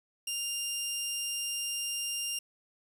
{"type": "tone", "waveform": "15% pulse", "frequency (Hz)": 2800, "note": "F7", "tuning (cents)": 4, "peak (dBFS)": -25, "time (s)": [0.27, 2.39], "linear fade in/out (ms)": 5, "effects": ["9-bit"]}